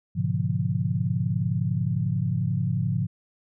sine chord, G# diminished seventh, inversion none, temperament equal with one note detuned, 103.83 / 123.47 / 143.31 / 174.61 Hz, G#2 / B2 / D3 / F3, 0 / 0 / -42 / 0 cents, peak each -28 dBFS, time 0.15-3.07 s, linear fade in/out 20 ms, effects none

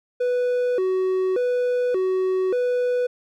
triangle tone with vibrato, 430 Hz, A4, 40 cents flat, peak -17 dBFS, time 0.2-3.07 s, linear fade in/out 10 ms, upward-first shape square, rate 0.86 Hz, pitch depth 240 cents each way, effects none

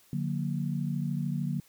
sine chord, D augmented, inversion none, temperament equal with one note detuned, 146.83 / 180.25 / 233.1 Hz, D3 / F#3 / A#3, 0 / -45 / 0 cents, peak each -31 / -33 / -35 dBFS, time 0.13-1.6 s, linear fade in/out 2 ms, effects white hiss -61 dBFS RMS until 1.68 s

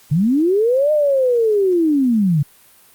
sine linear two-way sweep, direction up then down, 136.1 to 615 to 136.1 Hz, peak -12 dBFS, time 0.11-2.43 s, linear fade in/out 10 ms, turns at 0.92 s, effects white hiss -49 dBFS RMS until 2.94 s + Opus 48 kbps

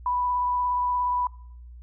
sine tone with vibrato, 987.8 Hz, B5, in tune, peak -22 dBFS, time 0.06-1.27 s, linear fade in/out 2 ms, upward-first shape triangle, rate 17 Hz, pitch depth 14 cents each way, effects noise-tail reverb RT60 0.7 s tail -24 dB re dry + added 60 Hz sine -41 dBFS peak until 1.82 s

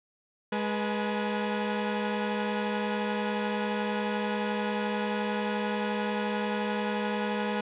sawtooth tone cluster, 208.4 / 488.2 / 845 Hz, G#3 / B4 / G#5, +6 / -20 / +30 cents, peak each -26 / -29 / -32 dBFS, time 0.52-7.61 s, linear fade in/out 5 ms, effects resampled to 8000 Hz + 10-bit

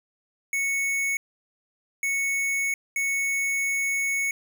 square tone bursts at uneven times, 2212 Hz, C#7, 4 cents flat, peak -24 dBFS, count 3, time 0.53-1.17 / 2.03-2.74 / 2.96-4.31 s, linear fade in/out 2 ms, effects none

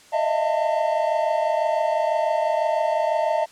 triangle tone cluster, 613 / 639 / 681 / 896 Hz, D#5 / D#5 / F5 / A5, -26 / +46 / -44 / +31 cents, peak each -23 dBFS, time 0.12-3.46 s, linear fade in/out 20 ms, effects white hiss -50 dBFS RMS until 3.51 s + low-pass 8000 Hz 12 dB/octave

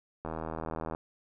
click train, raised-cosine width 1 ms, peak -22 dBFS, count 57, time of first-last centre 0.25-0.949 s, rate 80.1 Hz, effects none

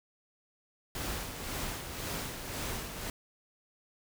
pink noise with tremolo, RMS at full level -36 dBFS, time 0.95-3.1 s, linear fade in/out 2 ms, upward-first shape sine, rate 1.9 Hz, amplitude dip 50%, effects none

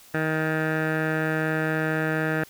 15% pulse tone with low-pass filter, 157.4 Hz, D#3, 20 cents sharp, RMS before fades -25 dBFS, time 0.14-2.44 s, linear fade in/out 5 ms, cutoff 1800 Hz, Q 3.3, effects white hiss -51 dBFS RMS until 2.49 s

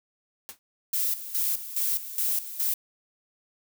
white noise with exponential decay, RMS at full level -35 dBFS, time 0.49-0.59 s, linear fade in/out 0 ms, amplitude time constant 21 ms
violet noise with tremolo, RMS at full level -26 dBFS, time 0.93-2.74 s, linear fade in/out 5 ms, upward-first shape square, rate 2.4 Hz, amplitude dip 75%
effects none

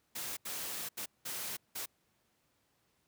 white noise bursts at uneven times, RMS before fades -40 dBFS, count 5, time 0.15-0.37 / 0.45-0.89 / 0.97-1.06 / 1.25-1.57 / 1.75-1.86 s, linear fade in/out 10 ms, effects pink hiss -75 dBFS RMS until 3.07 s + high-pass 80 Hz 12 dB/octave

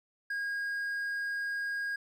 triangle tone, 1632 Hz, G#6, 31 cents flat, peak -30 dBFS, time 0.3-1.96 s, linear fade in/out 5 ms, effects none

